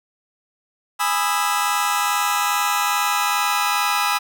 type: chord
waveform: sawtooth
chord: E major seventh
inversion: first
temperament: just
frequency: 824.1 / 988.9 / 1236.1 / 1318.5 Hz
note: G#5 / B5 / D#6 / E6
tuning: -14 / +2 / -12 / 0 cents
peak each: -20 dBFS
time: 0.99-4.19 s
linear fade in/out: 20 ms
effects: none